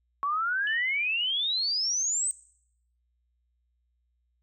sine exponential sweep, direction up, 1108.7 to 8372 Hz, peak -25 dBFS, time 0.23-2.31 s, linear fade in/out 0 ms
sine tone with exponential decay, 2982 Hz, F#7, 13 cents sharp, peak -33 dBFS, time 0.67-1.55 s, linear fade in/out 1 ms, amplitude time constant 190 ms
effects noise-tail reverb RT60 0.7 s tail -20 dB re dry + added 60 Hz sine -70 dBFS peak until 4.42 s

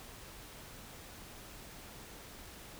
silence, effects pink hiss -51 dBFS RMS until 2.79 s

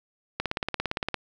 click train, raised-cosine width 0.3 ms, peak -11 dBFS, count 14, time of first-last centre 0.4-1.143 s, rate 17.5 Hz, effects none

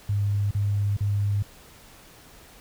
sine tone bursts, 101.6 Hz, G#2, 38 cents flat, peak -21 dBFS, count 3, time 0.09-1.426 s, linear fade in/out 5 ms, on 420 ms, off 38 ms, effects pink hiss -50 dBFS RMS until 2.6 s

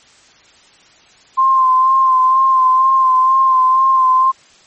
sine tone with vibrato, 1046.5 Hz, C6, in tune, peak -8 dBFS, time 1.37-4.32 s, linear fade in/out 20 ms, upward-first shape sine, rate 2.1 Hz, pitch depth 27 cents each way, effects white hiss -47 dBFS RMS until 4.66 s + MP3 32 kbps

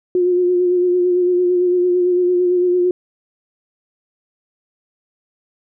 sine tone with vibrato, 358.3 Hz, F4, 44 cents sharp, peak -12 dBFS, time 0.15-2.91 s, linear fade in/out 2 ms, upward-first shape sine, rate 8.9 Hz, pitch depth 27 cents each way, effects none

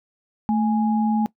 sine tone pair together, 219.8 / 830.6 Hz, A3 / G#5, -2 / 0 cents, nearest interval octave + major seventh, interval 2302 cents, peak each -18 / -25 dBFS, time 0.49-1.26 s, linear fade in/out 0 ms, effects noise-tail reverb RT60 0.1 s tail -20 dB re dry

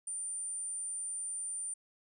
sine tone, 9090 Hz, C#9, 42 cents sharp, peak -36 dBFS, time 0.07-1.74 s, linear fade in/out 5 ms, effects none

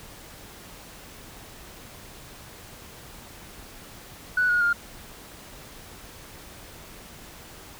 sine tone with pitch steps, 1480 / 1443.7 / 1408.3 Hz, F#6 / F#6 / F6, 0 / -43 / +14 cents, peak -18 dBFS, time 4.37-4.73 s, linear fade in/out 5 ms, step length 120 ms, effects tanh soft clip ceiling -14 dBFS + pink hiss -45 dBFS RMS until 7.79 s

